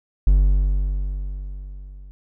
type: tone with level ramp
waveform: triangle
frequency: 48 Hz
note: G1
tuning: 36 cents flat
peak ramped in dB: -8 to -36 dBFS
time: 0.27-2.11 s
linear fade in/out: 0 ms
effects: none